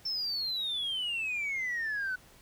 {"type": "exponential sweep", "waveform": "sine", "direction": "down", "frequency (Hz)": [5390, 1481], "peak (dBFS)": -29, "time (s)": [0.05, 2.16], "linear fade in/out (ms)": 10, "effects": ["tanh soft clip ceiling -28 dBFS", "pink hiss -58 dBFS RMS until 2.41 s"]}